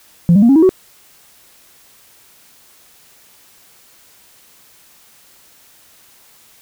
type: tone with pitch steps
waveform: sine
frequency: 171.6 / 200.6 / 234.4 / 274 / 320.2 / 374.3 Hz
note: F3 / G3 / A#3 / C#4 / D#4 / F#4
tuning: -30 / +40 / +10 / -20 / +50 / +20 cents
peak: -4 dBFS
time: 0.29-0.692 s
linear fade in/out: 0 ms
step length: 67 ms
effects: tanh soft clip ceiling -3 dBFS + white hiss -48 dBFS RMS until 6.61 s